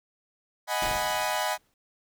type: chord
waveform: sawtooth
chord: G# minor seventh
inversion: second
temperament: equal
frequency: 622.3 / 740 / 830.6 / 987.8 Hz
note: D#5 / F#5 / G#5 / B5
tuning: 0 / 0 / 0 / 0 cents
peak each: -28 dBFS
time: 0.67-1.58 s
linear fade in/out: 50 ms
type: noise with exponential decay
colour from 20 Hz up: pink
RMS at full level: -33 dBFS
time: 0.82-1.74 s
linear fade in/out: 1 ms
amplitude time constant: 200 ms
effects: none